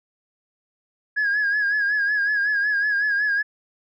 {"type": "tone with vibrato", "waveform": "sine", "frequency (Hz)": 1661.2, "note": "G#6", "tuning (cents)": 0, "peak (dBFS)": -17, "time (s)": [1.16, 3.43], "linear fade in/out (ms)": 20, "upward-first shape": "sine", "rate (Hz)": 5.4, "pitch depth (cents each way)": 58, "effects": ["tanh soft clip ceiling -16 dBFS"]}